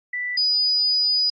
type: tone pair in turn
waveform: sine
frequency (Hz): 1975.5 / 4948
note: B6 / D#8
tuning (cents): 0 / -10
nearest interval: octave + major third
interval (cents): 1590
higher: second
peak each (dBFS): -24 / -17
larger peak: second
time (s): 0.13-0.37 / 0.37-1.3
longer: second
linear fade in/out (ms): 5
effects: AAC 48 kbps